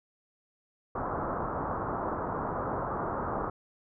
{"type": "low-pass noise", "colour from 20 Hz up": "white", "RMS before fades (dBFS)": -33, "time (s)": [0.95, 3.5], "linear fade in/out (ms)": 5, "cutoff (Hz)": 1300, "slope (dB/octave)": 48, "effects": []}